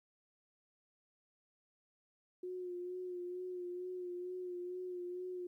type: tone with vibrato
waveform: sine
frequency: 360.2 Hz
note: F#4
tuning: 46 cents flat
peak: -40 dBFS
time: 2.43-5.47 s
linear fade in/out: 5 ms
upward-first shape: sine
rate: 2.2 Hz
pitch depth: 30 cents each way
effects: 13-bit